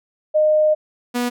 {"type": "tone pair in turn", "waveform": ["sine", "sawtooth"], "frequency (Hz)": [614, 243.7], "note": ["D#5", "B3"], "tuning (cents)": [-23, -23], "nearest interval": "octave + major third", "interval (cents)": 1600, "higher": "first", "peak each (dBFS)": [-12, -15], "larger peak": "first", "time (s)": [[0.34, 0.75], [1.14, 1.3]], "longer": "first", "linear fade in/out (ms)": 20, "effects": []}